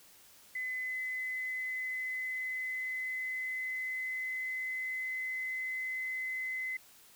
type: tone with pitch glide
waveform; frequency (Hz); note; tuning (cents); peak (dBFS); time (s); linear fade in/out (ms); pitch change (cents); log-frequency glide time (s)
sine; 2025 to 2039; B6 to C7; +43 to -45; -34; 0.55-6.77; 5; +12; 0.71-5.65
effects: white hiss -59 dBFS RMS until 7.15 s